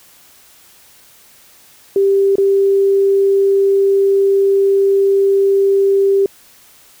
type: tone with dropouts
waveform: sine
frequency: 393.5 Hz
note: G4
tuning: 7 cents sharp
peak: -9 dBFS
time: 1.96-6.26 s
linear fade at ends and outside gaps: 2 ms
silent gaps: 2.356-2.382 s
effects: white hiss -46 dBFS RMS until 7 s